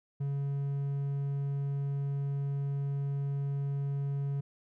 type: tone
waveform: triangle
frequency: 140 Hz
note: C#3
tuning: 18 cents sharp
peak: -28 dBFS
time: 0.2-4.41 s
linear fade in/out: 10 ms
effects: none